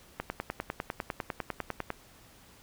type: click train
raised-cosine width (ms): 0.5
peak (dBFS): -17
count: 18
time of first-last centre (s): 0.2-1.903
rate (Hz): 9.98
effects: pink hiss -57 dBFS RMS until 2.62 s

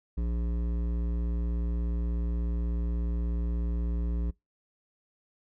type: tone with hard clipping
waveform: triangle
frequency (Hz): 58.27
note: A#1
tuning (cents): 0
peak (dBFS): -29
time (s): 0.17-4.31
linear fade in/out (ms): 10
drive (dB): 16
effects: noise-tail reverb RT60 0.2 s tail -25 dB re dry

